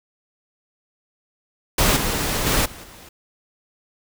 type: noise with level steps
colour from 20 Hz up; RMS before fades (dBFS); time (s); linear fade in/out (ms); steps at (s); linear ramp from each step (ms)
pink; -17 / -23 / -19 / -39 / -43; 1.78-3.09; 5; 1.96 / 2.46 / 2.65 / 2.83; 10
effects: none